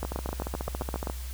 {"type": "two click trains", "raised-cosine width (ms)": 1, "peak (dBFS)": [-17, -18], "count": [9, 16], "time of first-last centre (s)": [[0.03, 1.072], [0.05, 1.099]], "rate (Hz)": [7.68, 14.3], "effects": ["added 63 Hz sine -34 dBFS peak until 1.33 s", "white hiss -46 dBFS RMS until 1.33 s"]}